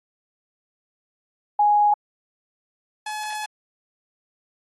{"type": "tone pair in turn", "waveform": ["sine", "sawtooth"], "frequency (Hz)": [830.6, 852], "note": ["G#5", "G#5"], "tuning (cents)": [0, 44], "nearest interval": "unison", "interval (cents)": 44, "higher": "second", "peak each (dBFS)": [-14, -24], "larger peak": "first", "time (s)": [[1.59, 1.94], [3.06, 3.46]], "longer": "second", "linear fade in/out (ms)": 5, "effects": ["AAC 32 kbps"]}